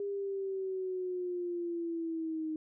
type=linear sweep; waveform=sine; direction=down; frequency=404.3 to 311.1 Hz; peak=-33 dBFS; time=0-2.56 s; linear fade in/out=2 ms; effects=none